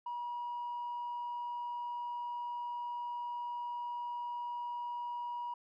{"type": "tone with tanh clipping", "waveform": "triangle", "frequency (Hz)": 962, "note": "B5", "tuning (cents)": -46, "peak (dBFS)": -37, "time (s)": [0.06, 5.54], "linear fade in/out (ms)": 5, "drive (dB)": 5, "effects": []}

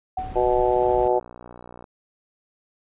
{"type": "tone with exponential decay", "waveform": "sine", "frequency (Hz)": 750, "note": "F#5", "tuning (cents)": 23, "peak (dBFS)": -22, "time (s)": [0.17, 0.51], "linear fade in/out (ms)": 5, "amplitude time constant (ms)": 73}
{"type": "noise", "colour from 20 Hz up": "brown", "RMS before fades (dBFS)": -34, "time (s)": [0.18, 1.08], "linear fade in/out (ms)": 5}
{"type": "harmonic tone", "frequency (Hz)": 123.47, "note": "B2", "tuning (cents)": 0, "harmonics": [3, 4, 5, 6, 7], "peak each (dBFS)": [-22, -23, -24, -25, -25], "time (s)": [0.35, 1.2], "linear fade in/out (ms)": 20}
{"type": "click train", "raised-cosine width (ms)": 1, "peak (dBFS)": -27, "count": 62, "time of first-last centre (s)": [0.83, 1.842], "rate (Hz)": 60.3}
{"effects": ["resampled to 8000 Hz"]}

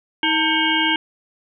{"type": "harmonic tone with a mistuned harmonic", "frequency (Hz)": 317.3, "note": "D#4", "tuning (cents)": 34, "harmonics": [1, 3, 5, 7, 9, 10], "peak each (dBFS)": [-23, -23, -23, -23, -23, -23], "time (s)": [0.23, 0.96], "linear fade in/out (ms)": 2, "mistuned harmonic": 3, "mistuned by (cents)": -89, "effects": []}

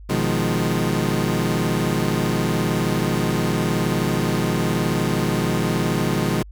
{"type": "chord", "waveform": "25% pulse", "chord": "F half-diminished seventh", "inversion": "second", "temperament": "equal", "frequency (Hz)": [123.47, 155.56, 174.61, 207.7], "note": ["Cb3", "Eb3", "F3", "Ab3"], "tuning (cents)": [0, 0, 0, 0], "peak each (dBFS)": -21, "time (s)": [0.09, 6.43], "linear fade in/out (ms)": 10, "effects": ["added 50 Hz sine -37 dBFS peak until 6.51 s"]}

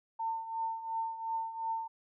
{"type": "tone with tremolo", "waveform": "sine", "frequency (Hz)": 902, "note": "A5", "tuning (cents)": 43, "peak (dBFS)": -30, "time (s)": [0.19, 1.88], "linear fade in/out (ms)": 10, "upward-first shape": "triangle", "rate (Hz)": 2.8, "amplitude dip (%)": 75, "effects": []}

